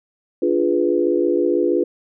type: chord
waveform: sine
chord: D diminished seventh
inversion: none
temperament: equal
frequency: 293.7 / 349.2 / 415.3 / 493.9 Hz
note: D4 / F4 / Ab4 / Cb5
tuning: 0 / 0 / 0 / 0 cents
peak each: -22 / -18 / -22 / -22 dBFS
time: 0.42-1.84 s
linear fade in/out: 5 ms
effects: none